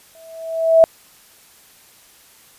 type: tone with exponential growth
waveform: sine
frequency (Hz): 653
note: E5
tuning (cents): -17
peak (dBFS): -4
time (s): 0.15-0.84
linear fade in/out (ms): 0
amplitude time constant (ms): 150
effects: white hiss -49 dBFS RMS until 2.58 s + resampled to 32000 Hz